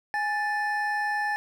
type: tone pair together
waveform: triangle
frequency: 830.6 / 1760 Hz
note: G#5 / A6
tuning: 0 / 0 cents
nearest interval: octave + minor second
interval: 1300 cents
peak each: -26 dBFS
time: 0.14-1.36 s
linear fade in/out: 0 ms
effects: none